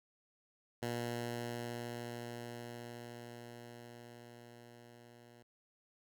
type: tone with level ramp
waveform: 10% pulse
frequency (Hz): 119.1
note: A#2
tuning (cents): +38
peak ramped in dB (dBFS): -28 to -50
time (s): 0.82-5.43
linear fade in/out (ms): 10
effects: none